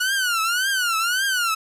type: tone with vibrato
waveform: sawtooth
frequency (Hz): 1449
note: F#6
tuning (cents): -37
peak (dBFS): -16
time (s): 0-1.55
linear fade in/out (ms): 10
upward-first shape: triangle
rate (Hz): 1.8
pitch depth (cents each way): 200
effects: resampled to 32000 Hz + 8-bit